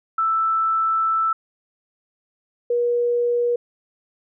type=tone pair in turn; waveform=sine; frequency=1322 / 480 Hz; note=E6 / B4; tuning=+5 / -49 cents; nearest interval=octave + tritone; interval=1754 cents; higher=first; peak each=-17 dBFS; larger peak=neither; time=0.18-1.33 / 2.7-3.56 s; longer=first; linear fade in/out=5 ms; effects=none